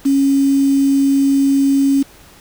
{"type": "tone with quantisation", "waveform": "sine", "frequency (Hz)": 275.2, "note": "C#4", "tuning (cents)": -12, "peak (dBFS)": -10, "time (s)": [0.05, 2.03], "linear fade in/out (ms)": 10, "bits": 5, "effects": ["pink hiss -44 dBFS RMS until 2.4 s"]}